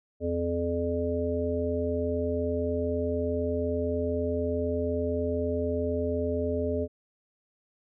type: harmonic tone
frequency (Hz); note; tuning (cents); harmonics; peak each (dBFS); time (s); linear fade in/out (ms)
85.6; F2; -34; 1 / 3 / 5 / 7; -32 / -32 / -30 / -32; 0.2-6.88; 50
effects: none